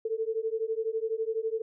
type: beating tone pair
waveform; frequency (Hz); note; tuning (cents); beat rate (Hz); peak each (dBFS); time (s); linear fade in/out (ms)
sine; 440 / 452; A4 / A4; 0 / +47; 12; -31; 0.05-1.62; 5
effects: none